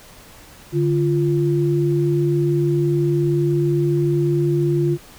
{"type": "tone pair together", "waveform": "sine", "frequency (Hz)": [145.85, 346.4], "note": ["D3", "F4"], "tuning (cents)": [-12, -14], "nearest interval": "octave + minor third", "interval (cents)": 1498, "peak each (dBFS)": -18, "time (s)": [0.72, 4.98], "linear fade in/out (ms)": 50, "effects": ["pink hiss -44 dBFS RMS until 5.18 s"]}